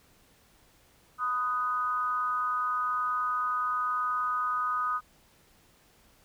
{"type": "tone with amplitude modulation", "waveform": "sine", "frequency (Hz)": 1244.5, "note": "D#6", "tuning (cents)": 0, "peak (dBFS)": -23, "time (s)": [1.18, 5.01], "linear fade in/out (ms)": 50, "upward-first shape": "sine", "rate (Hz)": 241, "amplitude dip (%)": 75, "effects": ["pink hiss -62 dBFS RMS until 6.24 s"]}